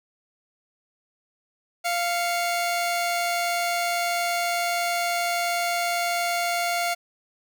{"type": "tone pair together", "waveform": "sawtooth", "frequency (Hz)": [694.5, 2205], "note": ["F5", "C#7"], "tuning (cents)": [-10, -10], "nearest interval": "octave + minor sixth", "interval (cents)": 2000, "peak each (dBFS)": [-20, -27], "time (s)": [1.84, 6.95], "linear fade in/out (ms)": 20, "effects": []}